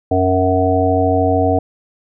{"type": "harmonic tone", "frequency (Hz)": 92.9, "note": "F#2", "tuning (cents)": 7, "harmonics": [1, 3, 5, 7, 8], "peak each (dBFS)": [-18, -18, -18, -18, -18], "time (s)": [0.11, 1.59], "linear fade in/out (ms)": 5, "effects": []}